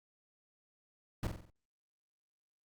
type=noise with echo; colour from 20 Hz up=brown; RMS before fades=-33 dBFS; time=1.23-1.27 s; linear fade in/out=2 ms; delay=46 ms; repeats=5; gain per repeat=-6 dB; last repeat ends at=1.5 s; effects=Opus 48 kbps